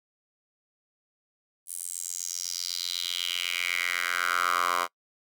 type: tone with high-pass filter sweep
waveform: 10% pulse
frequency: 88 Hz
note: F2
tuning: 14 cents sharp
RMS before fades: -30 dBFS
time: 1.66-4.88 s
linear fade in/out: 50 ms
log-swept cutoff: 10000 to 940 Hz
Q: 3.9
effects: noise-tail reverb RT60 0.1 s tail -25 dB re dry